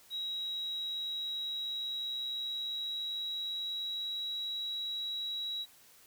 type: tone with pitch glide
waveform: triangle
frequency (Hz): 3841 to 3877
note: B7 to B7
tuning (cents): -49 to -33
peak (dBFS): -31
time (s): 0.1-5.66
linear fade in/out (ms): 50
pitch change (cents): +16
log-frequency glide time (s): 0.31-4.52
effects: tanh soft clip ceiling -33 dBFS + white hiss -60 dBFS RMS until 6.06 s